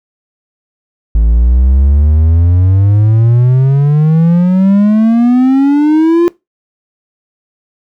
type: exponential sweep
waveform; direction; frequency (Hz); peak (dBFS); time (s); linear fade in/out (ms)
triangle; up; 53.5 to 350; -3; 1.15-6.28; 0
effects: noise-tail reverb RT60 0.2 s tail -21 dB re dry